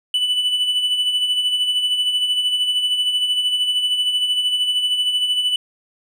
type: tone with tremolo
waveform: triangle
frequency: 2980 Hz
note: F#7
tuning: 12 cents sharp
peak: -13 dBFS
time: 0.14-5.56 s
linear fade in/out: 2 ms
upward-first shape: sine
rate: 13 Hz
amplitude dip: 50%
effects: none